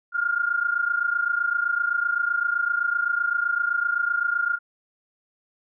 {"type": "tone pair together", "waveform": "sine", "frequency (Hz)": [1400, 1427.8], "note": ["F6", "F6"], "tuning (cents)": [4, 38], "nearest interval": "unison", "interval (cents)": 34, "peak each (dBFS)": [-23, -25], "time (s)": [0.12, 4.59], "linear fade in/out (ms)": 50, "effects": []}